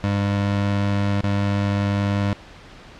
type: tone with dropouts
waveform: 25% pulse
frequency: 100.6 Hz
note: G2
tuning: 45 cents sharp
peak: -15 dBFS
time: 0.04-2.33 s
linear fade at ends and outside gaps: 0 ms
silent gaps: 1.209-1.236 s
effects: pink hiss -43 dBFS RMS until 2.99 s + low-pass 4000 Hz 12 dB/octave